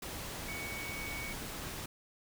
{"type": "tone in noise", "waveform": "sine", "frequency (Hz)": 2239, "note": "C#7", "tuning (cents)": 17, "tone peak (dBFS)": -41, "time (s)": [0.48, 1.33], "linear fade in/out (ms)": 5, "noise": "pink", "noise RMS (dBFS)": -42, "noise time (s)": [0.02, 1.86], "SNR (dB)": -2, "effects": []}